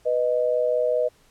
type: tone pair together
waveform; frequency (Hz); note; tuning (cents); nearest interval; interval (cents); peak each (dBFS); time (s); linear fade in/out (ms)
sine; 493.9 / 618.9; B4 / D#5; 0 / -9; major third; 391; -22; 0.05-1.09; 20
effects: pink hiss -59 dBFS RMS until 1.3 s + low-pass 12000 Hz 12 dB/octave